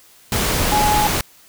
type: tone in noise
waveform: sine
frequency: 840 Hz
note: G#5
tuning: 19 cents sharp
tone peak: -15 dBFS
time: 0.72-1.07 s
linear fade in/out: 2 ms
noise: pink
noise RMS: -19 dBFS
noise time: 0.32-1.21 s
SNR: +1 dB
effects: white hiss -49 dBFS RMS until 1.48 s